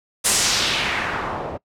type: noise with low-pass filter sweep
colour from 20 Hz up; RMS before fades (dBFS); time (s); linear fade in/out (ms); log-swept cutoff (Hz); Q
white; -22; 0.24-1.58; 20; 10000 to 580; 1.6
effects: noise-tail reverb RT60 0.1 s tail -22 dB re dry